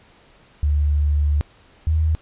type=tone pair in turn; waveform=sine; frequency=73.42 / 78.87 Hz; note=D2 / D#2; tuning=0 / +24 cents; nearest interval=minor second; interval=124 cents; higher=second; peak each=-15 dBFS; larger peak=neither; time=0.63-1.41 / 1.87-2.15 s; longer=first; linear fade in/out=0 ms; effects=pink hiss -52 dBFS RMS until 2.21 s + resampled to 8000 Hz